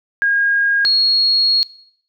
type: tone pair in turn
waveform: sine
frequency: 1628 / 4306 Hz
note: G#6 / C8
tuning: -35 / +49 cents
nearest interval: octave + perfect fourth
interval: 1684 cents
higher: second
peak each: -12 / -11 dBFS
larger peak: second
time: 0.22-0.85 / 0.85-1.63 s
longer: second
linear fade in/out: 0 ms
effects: noise-tail reverb RT60 0.7 s tail -21 dB re dry